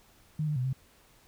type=tone with pitch steps; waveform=sine; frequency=153.7 / 150.4 / 126.2 / 131.9 Hz; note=D#3 / D3 / B2 / C3; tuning=-21 / +42 / +38 / +14 cents; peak=-27 dBFS; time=0.39-0.73 s; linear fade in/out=5 ms; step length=85 ms; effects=pink hiss -61 dBFS RMS until 1.27 s